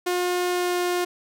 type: tone with pitch glide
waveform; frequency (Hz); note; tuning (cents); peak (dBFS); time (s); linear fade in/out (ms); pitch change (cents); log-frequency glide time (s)
sawtooth; 357.8 to 355.7; F4 to F4; +42 to +32; -18; 0.06-1.05; 10; -10; 0.5-0.78
effects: none